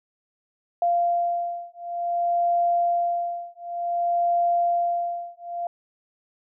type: beating tone pair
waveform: sine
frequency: 693 / 693.55 Hz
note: F5 / F5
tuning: -14 / -12 cents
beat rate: 0.55 Hz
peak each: -24 dBFS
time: 0.82-5.67 s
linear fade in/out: 2 ms
effects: none